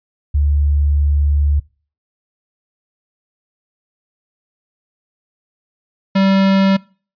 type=tone pair in turn; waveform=sine / square; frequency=72.5 / 193.78 Hz; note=D2 / G3; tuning=-22 / -20 cents; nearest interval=octave + perfect fourth; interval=1702 cents; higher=second; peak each=-11 dBFS; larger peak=neither; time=0.34-1.6 / 6.15-6.77 s; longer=first; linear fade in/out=10 ms; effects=noise-tail reverb RT60 0.4 s tail -24 dB re dry + resampled to 11025 Hz